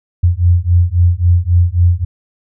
sine beating tone pair, 85.9 / 89.6 Hz, F2 / F2, -28 / +45 cents, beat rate 3.7 Hz, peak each -11 dBFS, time 0.23-2.05 s, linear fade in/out 10 ms, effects none

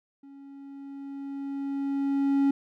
triangle tone with level ramp, 277.2 Hz, C#4, in tune, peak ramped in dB -44 to -17 dBFS, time 0.23-2.51 s, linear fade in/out 5 ms, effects none

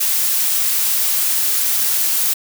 blue noise, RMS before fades -17 dBFS, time 0-2.34 s, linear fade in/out 10 ms, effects none

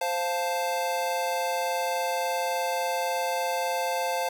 square chord, F major, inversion second, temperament equal, 523.3 / 698.5 / 880 Hz, C5 / F5 / A5, 0 / 0 / 0 cents, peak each -31 dBFS, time 0.01-4.29 s, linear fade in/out 5 ms, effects none

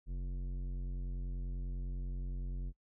sine tone with tanh clipping, 45.15 Hz, F#1, 42 cents flat, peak -38 dBFS, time 0.06-2.73 s, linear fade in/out 50 ms, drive 13 dB, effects noise-tail reverb RT60 0.1 s tail -25 dB re dry

